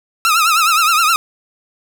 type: tone with vibrato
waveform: sawtooth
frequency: 1300 Hz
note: E6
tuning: 24 cents flat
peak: -7 dBFS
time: 0.25-1.16 s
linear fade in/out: 0 ms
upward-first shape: triangle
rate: 9.6 Hz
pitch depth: 130 cents each way
effects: none